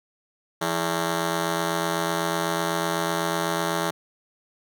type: ring-modulated tone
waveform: 10% pulse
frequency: 250 Hz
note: B3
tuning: 21 cents sharp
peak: -12 dBFS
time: 0.61-3.91 s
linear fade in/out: 10 ms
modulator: 81 Hz
effects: none